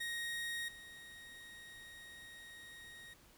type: tone with level steps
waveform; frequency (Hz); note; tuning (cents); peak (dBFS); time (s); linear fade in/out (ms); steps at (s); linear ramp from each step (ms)
30% pulse; 1873; A#6; +8; -36 / -49; 0-3.14; 10; 0.68; 5
effects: pink hiss -64 dBFS RMS until 3.37 s